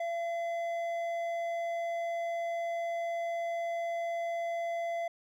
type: tone with hard clipping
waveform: triangle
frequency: 679 Hz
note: F5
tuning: 49 cents flat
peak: -33 dBFS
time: 0-5.08 s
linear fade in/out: 5 ms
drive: 10 dB
effects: none